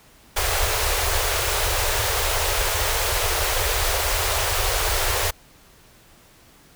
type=band-stop noise; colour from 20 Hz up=pink; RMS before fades=-22 dBFS; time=0.36-5.31 s; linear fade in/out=10 ms; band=100 to 400 Hz; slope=48 dB/octave; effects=pink hiss -52 dBFS RMS until 6.75 s

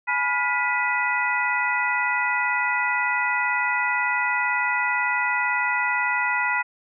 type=tone cluster; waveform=sine; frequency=844 / 982 / 1423 / 1973 / 2506 Hz; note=G#5 / B5 / F6 / B6 / D#7; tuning=+28 / -10 / +32 / -2 / +12 cents; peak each=-30 / -27 / -27 / -24 / -29 dBFS; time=0.07-6.63 s; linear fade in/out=20 ms; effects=none

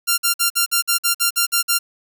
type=tone bursts; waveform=5% pulse; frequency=1387 Hz; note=F6; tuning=12 cents flat; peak=-3 dBFS; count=11; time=0.07-1.79 s; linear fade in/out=20 ms; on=110 ms; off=51 ms; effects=none

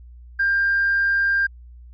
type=tone with hard clipping; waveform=sine; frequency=1595 Hz; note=G6; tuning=30 cents sharp; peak=-17 dBFS; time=0.39-1.47 s; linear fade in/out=10 ms; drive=1 dB; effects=added 60 Hz sine -40 dBFS peak until 1.93 s + resampled to 16000 Hz

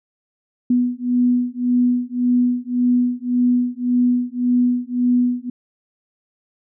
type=beating tone pair; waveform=sine; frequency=245.3 / 247.1 Hz; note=B3 / B3; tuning=-12 / +1 cents; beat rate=1.8 Hz; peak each=-18 dBFS; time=0.7-5.5 s; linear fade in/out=5 ms; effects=none

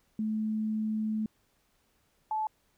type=tone pair in turn; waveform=sine; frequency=216.7 / 866.8 Hz; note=A3 / A5; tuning=-26 / -26 cents; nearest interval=2 octaves; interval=2400 cents; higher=second; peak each=-28 dBFS; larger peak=neither; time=0.19-1.26 / 2.31-2.47 s; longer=first; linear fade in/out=2 ms; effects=pink hiss -71 dBFS RMS until 2.77 s

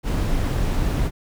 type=noise with amplitude modulation; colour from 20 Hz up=brown; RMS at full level=-20 dBFS; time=0.03-1.11 s; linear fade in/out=50 ms; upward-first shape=sine; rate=260 Hz; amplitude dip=25%; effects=none

